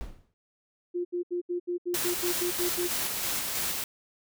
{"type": "noise with exponential decay", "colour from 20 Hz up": "brown", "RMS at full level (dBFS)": -34, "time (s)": [0.01, 0.34], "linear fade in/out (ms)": 0, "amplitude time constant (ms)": 71}
{"type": "tone bursts", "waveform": "sine", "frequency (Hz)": 352.7, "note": "F4", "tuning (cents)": 17, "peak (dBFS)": -27, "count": 11, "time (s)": [0.94, 2.88], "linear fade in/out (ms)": 20, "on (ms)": 110, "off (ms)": 73}
{"type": "noise with tremolo", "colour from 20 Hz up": "white", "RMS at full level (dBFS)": -30, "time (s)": [1.94, 3.84], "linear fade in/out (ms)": 2, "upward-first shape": "square", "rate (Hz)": 3.1, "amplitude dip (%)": 25}
{"effects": []}